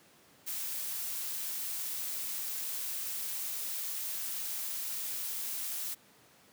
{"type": "noise", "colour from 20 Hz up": "blue", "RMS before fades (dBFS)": -37, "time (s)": [0.46, 5.95], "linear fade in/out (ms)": 20, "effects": ["pink hiss -61 dBFS RMS until 6.52 s", "high-pass 150 Hz 12 dB/octave"]}